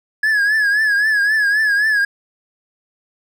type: tone with vibrato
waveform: triangle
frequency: 1689 Hz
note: G#6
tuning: 29 cents sharp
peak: -11 dBFS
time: 0.23-2.05 s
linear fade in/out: 5 ms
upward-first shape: triangle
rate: 3.8 Hz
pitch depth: 94 cents each way
effects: none